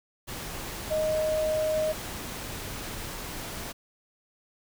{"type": "tone in noise", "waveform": "sine", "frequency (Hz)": 622.3, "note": "D#5", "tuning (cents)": 0, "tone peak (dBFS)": -24, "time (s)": [0.9, 1.93], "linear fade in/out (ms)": 20, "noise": "pink", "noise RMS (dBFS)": -37, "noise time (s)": [0.27, 3.73], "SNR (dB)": 10, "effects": []}